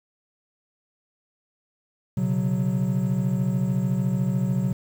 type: chord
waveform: triangle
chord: B suspended second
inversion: none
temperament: equal with one note detuned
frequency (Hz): 124.91 / 138.59 / 185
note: B2 / C#3 / F#3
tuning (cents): +20 / 0 / 0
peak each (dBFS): -24 / -25 / -22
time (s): 2.17-4.73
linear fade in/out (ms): 5
effects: 8-bit